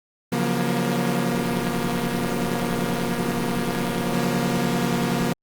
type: chord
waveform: sawtooth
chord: Gb major seventh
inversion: second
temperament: equal with one note detuned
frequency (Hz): 138.59 / 174.61 / 185 / 236.9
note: Db3 / F3 / Gb3 / Bb3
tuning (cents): 0 / 0 / 0 / +28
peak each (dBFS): -24 / -22 / -25 / -20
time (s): 0.32-5.33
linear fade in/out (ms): 5
effects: Opus 24 kbps